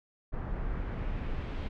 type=noise with low-pass filter sweep; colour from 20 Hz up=brown; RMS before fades=-34 dBFS; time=0.32-1.69 s; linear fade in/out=20 ms; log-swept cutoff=1400 to 3300 Hz; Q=1.3; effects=none